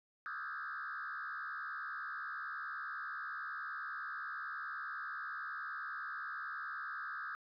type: tone with frequency modulation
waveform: sine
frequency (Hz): 1438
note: F#6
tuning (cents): -50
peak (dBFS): -39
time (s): 0.26-7.35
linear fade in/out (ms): 0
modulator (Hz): 70.5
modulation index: 3.4
effects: tanh soft clip ceiling -36 dBFS